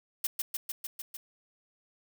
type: noise with echo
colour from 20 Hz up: blue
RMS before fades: -30 dBFS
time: 0.24-0.27 s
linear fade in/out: 5 ms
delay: 150 ms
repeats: 6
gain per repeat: -2 dB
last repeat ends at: 1.17 s
effects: none